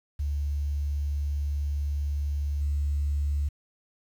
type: tone with level steps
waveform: sine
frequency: 72.3 Hz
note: D2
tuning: 27 cents flat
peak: -25 / -23 dBFS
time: 0.19-3.49 s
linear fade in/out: 10 ms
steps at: 2.61 s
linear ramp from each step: 2 ms
effects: tanh soft clip ceiling -19 dBFS + 9-bit